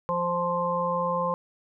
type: harmonic tone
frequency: 174.61 Hz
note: F3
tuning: in tune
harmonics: 1 / 3 / 5 / 6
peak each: -33 / -28 / -33 / -27 dBFS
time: 0.09-1.34 s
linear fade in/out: 0 ms
effects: none